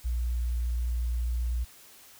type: tone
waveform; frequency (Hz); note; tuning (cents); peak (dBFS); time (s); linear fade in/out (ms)
sine; 59.7; A#1; +42; -26; 0.04-1.65; 20
effects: white hiss -53 dBFS RMS until 2.19 s